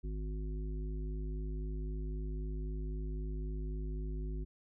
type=harmonic tone; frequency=51.91 Hz; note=G#1; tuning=in tune; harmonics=1 / 3 / 5 / 7; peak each=-36 / -46 / -50 / -50 dBFS; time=0.03-4.45 s; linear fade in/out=20 ms; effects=none